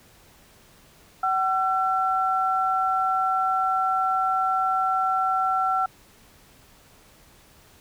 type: tone pair together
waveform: sine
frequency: 757.7 / 1350 Hz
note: F#5 / E6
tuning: +41 / +41 cents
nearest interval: minor seventh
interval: 1000 cents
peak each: -23 / -23 dBFS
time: 1.23-5.86 s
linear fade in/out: 5 ms
effects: pink hiss -54 dBFS RMS until 7.8 s